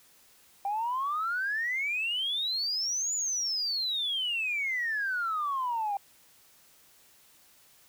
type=exponential two-way sweep; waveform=sine; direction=up then down; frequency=784 to 7040 to 784 Hz; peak=-27 dBFS; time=0.65-5.97 s; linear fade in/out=2 ms; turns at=3.14 s; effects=tanh soft clip ceiling -23 dBFS + white hiss -60 dBFS RMS until 7.88 s